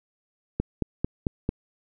click train, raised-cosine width 3 ms, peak -11 dBFS, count 5, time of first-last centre 0.6-1.491 s, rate 4.49 Hz, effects none

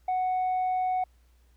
sine tone with tanh clipping, 740 Hz, F#5, in tune, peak -25 dBFS, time 0.08-1.04 s, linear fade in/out 5 ms, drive 1 dB, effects added 60 Hz sine -58 dBFS peak until 1.56 s + pink hiss -70 dBFS RMS until 1.56 s

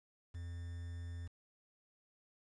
triangle tone with quantisation, 85.9 Hz, F2, 28 cents flat, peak -40 dBFS, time 0.34-1.28 s, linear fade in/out 10 ms, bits 10, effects resampled to 22050 Hz

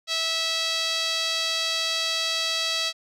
sawtooth tone with band-pass filter, 653 Hz, E5, 17 cents flat, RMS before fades -26 dBFS, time 0.07-2.93 s, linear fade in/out 50 ms, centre 4100 Hz, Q 2.7, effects none

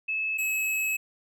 sine / square tone pair in turn, 2600 / 2578 Hz, E7 / E7, -24 / -39 cents, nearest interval unison, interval 15 cents, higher first, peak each -26 dBFS, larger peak neither, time 0.08-0.38 / 0.38-0.97 s, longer second, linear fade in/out 10 ms, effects none

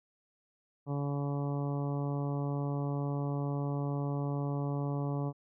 harmonic tone, 142.2 Hz, C#3, 45 cents sharp, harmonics 1 / 2 / 3 / 4 / 5 / 6 / 7 / 8, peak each -32 / -38 / -42 / -44 / -46 / -48 / -49 / -50 dBFS, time 0.86-5.33 s, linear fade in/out 50 ms, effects none

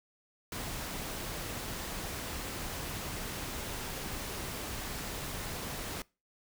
pink noise, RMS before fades -39 dBFS, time 0.52-6.02 s, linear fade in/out 2 ms, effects noise-tail reverb RT60 0.3 s tail -24 dB re dry

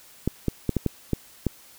clicks, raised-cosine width 3 ms, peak -9 dBFS, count 7, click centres 0.276 / 0.483 / 0.693 / 0.767 / 0.863 / 1.133 / 1.467 s, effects white hiss -51 dBFS RMS until 1.78 s

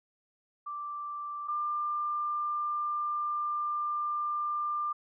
sine tone pair in turn, 1174.7 / 1193.2 Hz, D6 / D6, 0 / +27 cents, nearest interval unison, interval 27 cents, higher second, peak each -35 / -29 dBFS, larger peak second, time 0.66-1.48 / 1.48-4.93 s, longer second, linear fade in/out 10 ms, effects none

